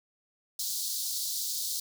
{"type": "high-pass noise", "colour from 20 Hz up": "pink", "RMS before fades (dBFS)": -33, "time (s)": [0.59, 1.8], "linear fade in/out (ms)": 5, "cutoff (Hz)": 3900, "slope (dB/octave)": 48, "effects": []}